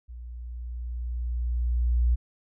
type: tone with level ramp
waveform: sine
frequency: 59.9 Hz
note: A#1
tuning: 48 cents sharp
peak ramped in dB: -38 to -18 dBFS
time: 0.08-2.16 s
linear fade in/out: 20 ms
effects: none